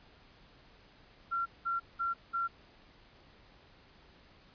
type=tone bursts; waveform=sine; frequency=1369 Hz; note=F6; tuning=35 cents flat; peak=-30 dBFS; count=4; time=1.31-2.48 s; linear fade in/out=20 ms; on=150 ms; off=190 ms; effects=pink hiss -60 dBFS RMS until 4.54 s + resampled to 11025 Hz